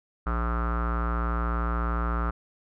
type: tone with low-pass filter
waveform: square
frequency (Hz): 58.4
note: A#1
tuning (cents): +4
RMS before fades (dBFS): -27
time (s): 0.26-2.31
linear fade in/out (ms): 10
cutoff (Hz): 1300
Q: 8.9
effects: none